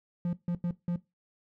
triangle tone bursts at uneven times, 174.61 Hz, F3, in tune, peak -25 dBFS, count 4, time 0.25-0.33 / 0.48-0.55 / 0.64-0.71 / 0.88-0.96 s, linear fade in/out 2 ms, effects noise-tail reverb RT60 0.2 s tail -17 dB re dry

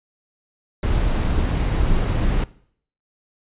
brown noise, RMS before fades -19 dBFS, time 0.83-2.44 s, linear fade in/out 2 ms, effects noise-tail reverb RT60 0.6 s tail -20 dB re dry + resampled to 8000 Hz

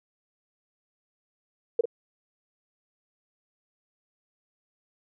sine tone with echo, 466.2 Hz, A#4, in tune, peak -16 dBFS, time 1.79-1.81 s, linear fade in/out 5 ms, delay 46 ms, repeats 1, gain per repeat -10 dB, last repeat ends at 1.856 s, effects none

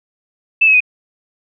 sine tone with pitch steps, 2637 / 2565 / 2495 Hz, E7 / E7 / D#7, 0 / -48 / +4 cents, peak -7 dBFS, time 0.61-0.805 s, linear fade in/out 10 ms, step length 65 ms, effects none

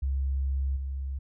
sine tone with level steps, 67.6 Hz, C#2, 43 cents flat, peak -25 / -30 dBFS, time 0.02-1.19 s, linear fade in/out 10 ms, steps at 0.76 s, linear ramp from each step 10 ms, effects none

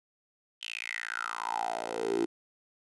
10% pulse tone with high-pass filter sweep, 57 Hz, A#1, 38 cents flat, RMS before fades -34 dBFS, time 0.61-2.26 s, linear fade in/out 20 ms, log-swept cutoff 3100 to 330 Hz, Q 7.7, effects resampled to 24000 Hz

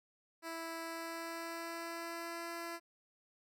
10% pulse tone with pitch glide, 329.6 to 337.9 Hz, E4 to E4, 0 to +43 cents, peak -33 dBFS, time 0.42-2.8 s, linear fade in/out 50 ms, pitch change +43 cents, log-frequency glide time 0.8-2.48 s, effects none

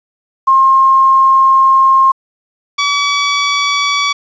sine / 15% pulse tone pair in turn, 1067 / 1141.6 Hz, C6 / D6, +34 / -49 cents, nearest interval minor second, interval 117 cents, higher second, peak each -5 dBFS, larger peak neither, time 0.47-2.12 / 2.78-4.13 s, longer first, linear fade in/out 10 ms, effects resampled to 16000 Hz + 7-bit

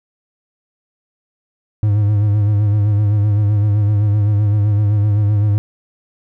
triangle tone with vibrato, 103.9 Hz, G#2, 1 cent sharp, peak -9 dBFS, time 1.83-5.58 s, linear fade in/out 0 ms, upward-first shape sine, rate 7.8 Hz, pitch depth 49 cents each way, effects none

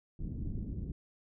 pink low-pass noise, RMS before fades -38 dBFS, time 0.19-0.92 s, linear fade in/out 5 ms, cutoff 270 Hz, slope 24 dB/octave, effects none

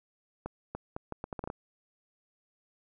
accelerating click train, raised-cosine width 1 ms, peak -22 dBFS, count 10, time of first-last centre 0.46-1.501 s, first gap 290 ms, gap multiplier 0.74, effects none

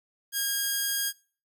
5% pulse tone, 1628 Hz, G#6, 35 cents flat, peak -15 dBFS, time 0.32-1.13 s, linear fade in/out 50 ms, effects noise-tail reverb RT60 0.4 s tail -23 dB re dry

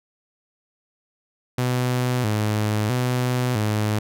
sawtooth tone with vibrato, 115.4 Hz, A#2, 17 cents flat, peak -16 dBFS, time 1.58-3.99 s, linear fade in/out 5 ms, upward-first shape square, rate 0.76 Hz, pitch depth 140 cents each way, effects none

